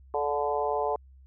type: harmonic tone with a mistuned harmonic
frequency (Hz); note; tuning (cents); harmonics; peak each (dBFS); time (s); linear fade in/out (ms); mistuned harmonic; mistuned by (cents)
145.1; D3; -21; 3 / 4 / 5 / 6 / 7; -30 / -32 / -31 / -32 / -35; 0.14-0.96; 2; 4; +21
effects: added 66 Hz sine -50 dBFS peak until 1.26 s